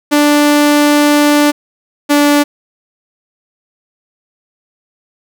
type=tone pair in turn; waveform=sawtooth; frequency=293.7 / 290.7 Hz; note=D4 / D4; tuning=0 / -18 cents; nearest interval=unison; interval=18 cents; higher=first; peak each=-3 dBFS; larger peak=neither; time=0.11-1.52 / 2.09-2.44 s; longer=first; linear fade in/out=20 ms; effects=none